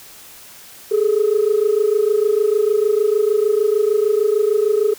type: tone pair together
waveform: sine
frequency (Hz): 409.3 / 435.9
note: G#4 / A4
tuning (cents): -25 / -16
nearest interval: minor second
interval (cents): 109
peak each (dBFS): -15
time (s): 0.91-4.94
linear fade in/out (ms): 10
effects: tanh soft clip ceiling -8 dBFS + white hiss -41 dBFS RMS until 4.98 s